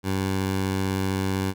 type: tone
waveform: 15% pulse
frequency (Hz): 95.7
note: G2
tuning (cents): -41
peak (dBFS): -17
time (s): 0.03-1.54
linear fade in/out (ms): 50
effects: none

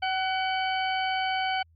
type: harmonic tone with a mistuned harmonic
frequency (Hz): 758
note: F#5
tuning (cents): +42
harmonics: 1 / 2 / 3 / 4 / 6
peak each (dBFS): -27 / -33 / -34 / -34 / -42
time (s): 0.02-1.63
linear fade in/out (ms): 10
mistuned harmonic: 2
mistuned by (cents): -30
effects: added 82 Hz sine -57 dBFS peak until 1.75 s + Opus 48 kbps

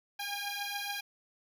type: beating tone pair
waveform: 10% pulse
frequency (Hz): 807 / 814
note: G#5 / G#5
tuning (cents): -50 / -35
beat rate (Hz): 7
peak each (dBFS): -30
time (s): 0.19-1.01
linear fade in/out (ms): 10
effects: none

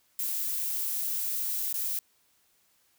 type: noise with dropouts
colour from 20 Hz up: violet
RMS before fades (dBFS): -31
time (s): 0.19-1.99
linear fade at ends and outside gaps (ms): 2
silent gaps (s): 1.728-1.741
effects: white hiss -68 dBFS RMS until 2.98 s

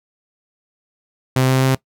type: tone with pitch steps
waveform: sawtooth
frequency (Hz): 130 / 131.06 / 132.12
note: C3 / C3 / C3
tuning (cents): -11 / +3 / +17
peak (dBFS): -9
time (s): 1.36-1.75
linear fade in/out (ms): 5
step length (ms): 130
effects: noise-tail reverb RT60 0.1 s tail -20 dB re dry

